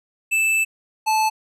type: tone pair in turn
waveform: square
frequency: 2637 / 871.4 Hz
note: E7 / A5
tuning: 0 / -17 cents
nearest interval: octave + perfect fifth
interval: 1917 cents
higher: first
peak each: -17 dBFS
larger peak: neither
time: 0.31-0.65 / 1.06-1.3 s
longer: first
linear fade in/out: 20 ms
effects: low-pass 12000 Hz 12 dB/octave